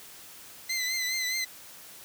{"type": "tone with vibrato", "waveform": "20% pulse", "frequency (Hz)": 2041, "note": "C7", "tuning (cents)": -44, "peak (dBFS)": -23, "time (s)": [0.69, 1.45], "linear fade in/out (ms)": 10, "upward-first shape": "triangle", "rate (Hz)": 4.8, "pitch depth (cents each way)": 56, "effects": ["white hiss -48 dBFS RMS until 2.04 s", "high-pass 60 Hz 12 dB/octave"]}